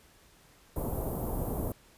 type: band-stop noise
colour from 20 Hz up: pink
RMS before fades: -33 dBFS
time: 0.76-1.72 s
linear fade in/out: 2 ms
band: 840 to 13000 Hz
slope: 24 dB/octave
effects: pink hiss -60 dBFS RMS until 1.97 s + resampled to 32000 Hz